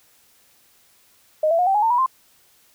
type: tone with pitch steps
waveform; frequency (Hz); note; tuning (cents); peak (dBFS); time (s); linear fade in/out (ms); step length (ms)
sine; 619 / 667.3 / 719.3 / 775.4 / 835.9 / 901 / 971.3 / 1047.1; D#5 / E5 / F#5 / G5 / G#5 / A5 / B5 / C6; -9 / +21 / -49 / -19 / +11 / +41 / -29 / +1; -15; 1.43-2.062; 5; 79
effects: white hiss -57 dBFS RMS until 2.74 s